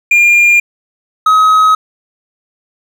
triangle tone pair in turn, 2406 / 1271 Hz, D7 / D#6, +41 / +36 cents, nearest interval major seventh, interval 1105 cents, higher first, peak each -3 dBFS, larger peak neither, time 0.11-0.6 / 1.26-1.75 s, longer neither, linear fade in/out 5 ms, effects none

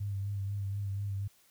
sine tone with vibrato, 99.7 Hz, G2, 30 cents sharp, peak -32 dBFS, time 0-1.28 s, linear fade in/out 10 ms, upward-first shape sine, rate 4.1 Hz, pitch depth 32 cents each way, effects white hiss -65 dBFS RMS until 1.5 s

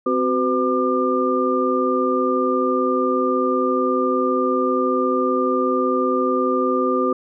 sine tone cluster, 259 / 373.8 / 505 / 1198 Hz, C4 / F#4 / B4 / D6, -17 / +18 / +39 / +34 cents, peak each -22 dBFS, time 0.06-7.13 s, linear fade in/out 5 ms, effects none

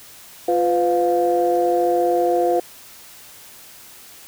sine tone cluster, 349.4 / 504 / 705 Hz, F4 / B4 / F5, +1 / +35 / +16 cents, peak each -19 dBFS, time 0.48-2.6 s, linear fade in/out 5 ms, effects tanh soft clip ceiling -7 dBFS + white hiss -43 dBFS RMS until 4.27 s

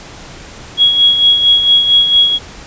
sine tone with tremolo, 3322 Hz, G#7, in tune, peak -4 dBFS, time 0.77-2.39 s, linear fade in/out 50 ms, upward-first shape sine, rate 4.4 Hz, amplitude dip 55%, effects pink hiss -33 dBFS RMS until 2.66 s + resampled to 16000 Hz

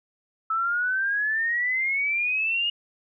sine exponential sweep, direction up, 1303 to 2874 Hz, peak -22 dBFS, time 0.5-2.7 s, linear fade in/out 5 ms, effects none

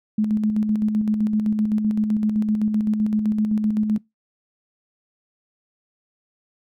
sine tone with tremolo, 213.6 Hz, G#3, 49 cents sharp, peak -16 dBFS, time 0.18-3.98 s, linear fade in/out 5 ms, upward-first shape square, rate 7.8 Hz, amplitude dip 40%, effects noise-tail reverb RT60 0.2 s tail -24 dB re dry

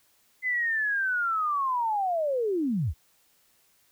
sine linear sweep, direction down, 2047 to 53.7 Hz, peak -24 dBFS, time 0.42-2.94 s, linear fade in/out 50 ms, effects white hiss -65 dBFS RMS until 3.91 s

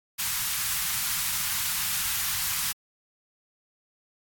white band-stop noise, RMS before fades -28 dBFS, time 0.18-2.73 s, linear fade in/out 20 ms, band 170 to 960 Hz, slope 24 dB/octave, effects AAC 64 kbps

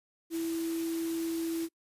sine tone in noise, 329.6 Hz, E4, in tune, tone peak -30 dBFS, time 0.3-1.69 s, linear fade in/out 50 ms, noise white, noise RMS -44 dBFS, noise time 0.3-1.69 s, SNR +11 dB, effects noise-tail reverb RT60 0.1 s tail -25 dB re dry + resampled to 32000 Hz

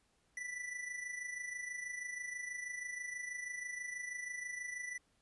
square tone with amplitude modulation, 1975.5 Hz, B6, in tune, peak -39 dBFS, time 0.37-4.98 s, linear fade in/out 2 ms, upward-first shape sine, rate 26.2 Hz, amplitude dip 60%, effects pink hiss -75 dBFS RMS until 5.21 s + resampled to 24000 Hz

